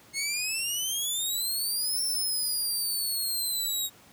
15% pulse exponential two-way sweep, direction up then down, 2158 to 5400 to 3765 Hz, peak -21 dBFS, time 0.13-3.9 s, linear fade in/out 50 ms, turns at 2.02 s, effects pink hiss -55 dBFS RMS until 4.12 s + high-pass 80 Hz 12 dB/octave

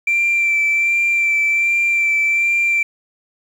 sine tone with vibrato, 2349 Hz, D7, in tune, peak -12 dBFS, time 0.07-2.83 s, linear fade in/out 5 ms, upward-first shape sine, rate 1.3 Hz, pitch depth 18 cents each way, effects tanh soft clip ceiling -10 dBFS + 7-bit

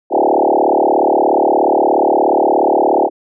sine tone with frequency modulation, 587.3 Hz, D5, in tune, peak -9 dBFS, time 0.1-3.1 s, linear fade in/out 50 ms, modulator 36.9 Hz, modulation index 7.4, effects none

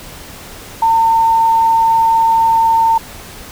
sine tone, 906 Hz, A#5, 50 cents flat, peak -8 dBFS, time 0.82-2.98 s, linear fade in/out 5 ms, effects pink hiss -33 dBFS RMS until 3.51 s

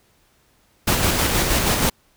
pink noise with tremolo, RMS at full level -18 dBFS, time 0.87-1.9 s, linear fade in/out 10 ms, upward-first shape square, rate 6.3 Hz, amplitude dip 30%, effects pink hiss -60 dBFS RMS until 2.16 s

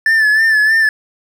triangle tone with vibrato, 1753 Hz, A6, 7 cents flat, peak -7 dBFS, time 0.06-0.89 s, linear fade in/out 2 ms, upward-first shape sine, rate 3.2 Hz, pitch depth 52 cents each way, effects none

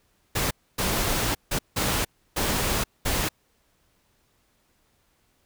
pink noise bursts at uneven times, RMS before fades -25 dBFS, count 6, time 0.35-0.51 / 0.78-1.35 / 1.51-1.59 / 1.76-2.05 / 2.36-2.84 / 3.05-3.29 s, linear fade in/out 10 ms, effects pink hiss -67 dBFS RMS until 5.45 s

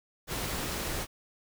pink noise, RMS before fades -34 dBFS, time 0.27-1.07 s, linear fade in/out 50 ms, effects none

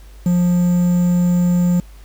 triangle tone with quantisation, 176.6 Hz, F3, 20 cents sharp, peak -10 dBFS, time 0.26-1.8 s, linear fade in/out 2 ms, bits 6, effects added 50 Hz sine -37 dBFS peak until 2.04 s + pink hiss -50 dBFS RMS until 2.04 s

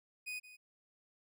40% pulse tone with echo, 2489 Hz, D#7, in tune, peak -39 dBFS, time 0.26-0.4 s, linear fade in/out 20 ms, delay 170 ms, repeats 1, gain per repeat -14 dB, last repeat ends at 0.57 s, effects none

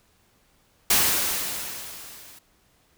white noise with level ramp, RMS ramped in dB -18 to -48 dBFS, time 0.9-2.39 s, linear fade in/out 5 ms, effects pink hiss -63 dBFS RMS until 2.97 s

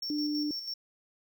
triangle tone with tremolo, 5460 Hz, F8, 40 cents flat, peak -32 dBFS, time 0.02-0.74 s, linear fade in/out 5 ms, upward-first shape square, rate 6.1 Hz, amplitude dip 50%
sine tone, 297.2 Hz, D4, 21 cents sharp, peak -29 dBFS, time 0.1-0.51 s, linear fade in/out 2 ms
effects 11-bit

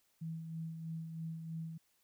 sine tone with tremolo, 162.5 Hz, E3, 24 cents flat, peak -38 dBFS, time 0.21-1.78 s, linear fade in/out 10 ms, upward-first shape sine, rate 3.1 Hz, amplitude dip 45%, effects white hiss -75 dBFS RMS until 2.03 s

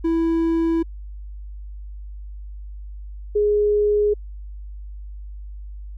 triangle / sine tone pair in turn, 329.6 / 416.4 Hz, E4 / G#4, 0 / +5 cents, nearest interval major third, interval 405 cents, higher second, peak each -15 dBFS, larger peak neither, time 0.04-0.83 / 3.35-4.14 s, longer neither, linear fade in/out 10 ms, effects added 50 Hz sine -32 dBFS peak until 5.97 s

